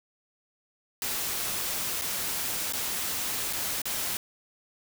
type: noise with dropouts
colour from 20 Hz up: white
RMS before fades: -31 dBFS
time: 1.02-4.17 s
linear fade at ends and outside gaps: 1 ms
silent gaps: 2.013-2.019 / 2.724-2.734 / 3.528-3.532 / 3.818-3.855 s
effects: none